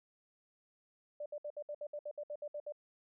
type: tone bursts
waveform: sine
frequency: 590 Hz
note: D5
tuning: 8 cents sharp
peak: -39 dBFS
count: 13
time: 1.2-2.723 s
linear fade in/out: 5 ms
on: 59 ms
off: 63 ms
effects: none